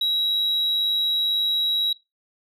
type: tone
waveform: sine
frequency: 3866 Hz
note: B7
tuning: 38 cents flat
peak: -17 dBFS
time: 0.01-1.93 s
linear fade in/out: 5 ms
effects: noise-tail reverb RT60 0.2 s tail -18 dB re dry + tanh soft clip ceiling -18 dBFS